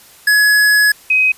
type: tone pair in turn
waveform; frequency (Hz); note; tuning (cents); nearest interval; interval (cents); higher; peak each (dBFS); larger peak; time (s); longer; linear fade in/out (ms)
square / sine; 1689 / 2524; G#6 / D#7; +29 / +24; perfect fifth; 695; second; -9; neither; 0.27-0.92 / 1.1-1.32; first; 5
effects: white hiss -43 dBFS RMS until 1.37 s + resampled to 32000 Hz